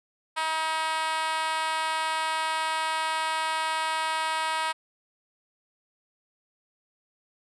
5% pulse tone with high-pass filter, 318.2 Hz, D#4, 39 cents sharp, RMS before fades -28 dBFS, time 0.36-4.73 s, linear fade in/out 20 ms, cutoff 920 Hz, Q 3.2, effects resampled to 22050 Hz

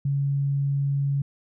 sine tone, 139.9 Hz, C#3, 16 cents sharp, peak -21 dBFS, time 0.05-1.22 s, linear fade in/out 5 ms, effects none

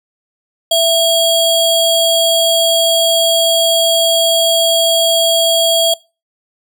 square ring-modulated tone, 1975.5 Hz, B6, in tune, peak -7 dBFS, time 0.71-5.94 s, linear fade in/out 5 ms, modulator 1310 Hz, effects noise-tail reverb RT60 0.3 s tail -24 dB re dry

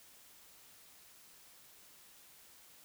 silence, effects white hiss -60 dBFS RMS until 2.84 s

